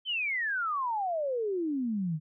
sine exponential sweep, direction down, 3150 to 147.7 Hz, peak -28 dBFS, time 0.05-2.2 s, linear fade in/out 50 ms, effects none

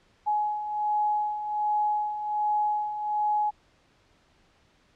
sine beating tone pair, 840 / 841.3 Hz, G#5 / G#5, +19 / +22 cents, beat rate 1.3 Hz, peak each -32 / -25 dBFS, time 0.26-3.51 s, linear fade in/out 20 ms, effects pink hiss -63 dBFS RMS until 4.95 s + low-pass 5000 Hz 12 dB/octave

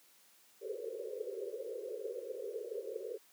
white band-pass noise, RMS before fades -42 dBFS, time 0.61-3.18 s, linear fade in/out 20 ms, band 380 to 530 Hz, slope 96 dB/octave, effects white hiss -65 dBFS RMS until 3.32 s + high-pass 200 Hz 12 dB/octave

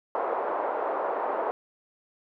white band-pass noise, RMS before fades -29 dBFS, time 0.15-1.51 s, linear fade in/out 0 ms, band 410 to 1000 Hz, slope 24 dB/octave, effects none

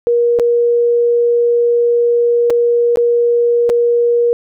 sine tone with dropouts, 475 Hz, A#4, 33 cents sharp, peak -9 dBFS, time 0.07-4.33 s, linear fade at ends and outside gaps 0 ms, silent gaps 0.389-0.397 / 2.5-2.504 / 2.958-2.972 / 3.693-3.699 s, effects none

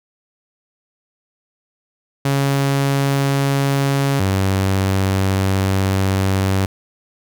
sawtooth tone pair in turn, 138.59 / 96.18 Hz, C#3 / G2, 0 / -32 cents, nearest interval tritone, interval 632 cents, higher first, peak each -11 dBFS, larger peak neither, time 2.25-4.2 / 4.2-6.66 s, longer second, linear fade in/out 5 ms, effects none

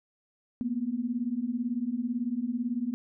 sine beating tone pair, 229.5 / 247.5 Hz, A#3 / B3, -27 / +4 cents, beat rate 18 Hz, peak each -32 / -30 dBFS, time 0.61-2.94 s, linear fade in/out 0 ms, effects none

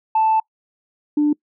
sine tone pair in turn, 880 / 296.5 Hz, A5 / D4, 0 / +17 cents, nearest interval octave + perfect fifth, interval 1883 cents, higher first, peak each -12 dBFS, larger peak neither, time 0.15-0.4 / 1.17-1.33 s, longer first, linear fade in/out 5 ms, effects noise-tail reverb RT60 0.1 s tail -25 dB re dry + tanh soft clip ceiling -10 dBFS

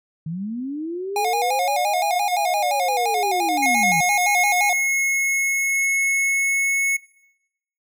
sine linear two-way sweep, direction up then down, 152.1 to 725 to 152.1 Hz, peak -25 dBFS, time 0.26-4.01 s, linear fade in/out 5 ms, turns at 2.27 s
square tone with vibrato, 768 Hz, G5, 36 cents flat, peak -20 dBFS, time 1.16-4.73 s, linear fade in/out 2 ms, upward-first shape square, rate 5.8 Hz, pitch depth 110 cents each way
square tone with pitch glide, 2162 to 2197 Hz, C#7 to C#7, -44 to -16 cents, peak -19 dBFS, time 3.62-6.97 s, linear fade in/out 10 ms, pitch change +28 cents, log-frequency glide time 4.03-6.83 s
effects noise-tail reverb RT60 0.9 s tail -22 dB re dry

